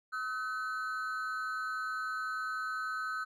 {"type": "ring-modulated tone", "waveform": "triangle", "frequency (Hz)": 1396.9, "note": "F6", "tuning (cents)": 0, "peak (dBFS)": -29, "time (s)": [0.12, 3.25], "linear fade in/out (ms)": 20, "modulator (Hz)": 115, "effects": []}